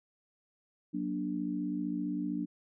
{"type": "chord", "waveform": "sine", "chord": "Gb augmented", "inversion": "none", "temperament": "equal with one note detuned", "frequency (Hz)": [185, 238.3, 293.7], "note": ["Gb3", "Bb3", "D4"], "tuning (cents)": [0, 38, 0], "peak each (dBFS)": [-37, -38, -34], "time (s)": [0.93, 2.46], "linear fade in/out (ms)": 20, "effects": []}